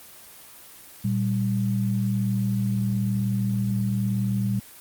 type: tone pair together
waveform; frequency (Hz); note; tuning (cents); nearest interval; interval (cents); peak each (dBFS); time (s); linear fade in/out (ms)
sine; 117.05 / 196; A#2 / G3; +8 / 0; major sixth; 892; -24; 1.04-4.6; 10
effects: white hiss -46 dBFS RMS until 4.8 s + Opus 24 kbps